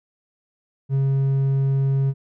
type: tone with hard clipping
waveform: sine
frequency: 136.2 Hz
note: C#3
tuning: 30 cents flat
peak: -18 dBFS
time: 0.89-2.14 s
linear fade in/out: 50 ms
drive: 3 dB
effects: none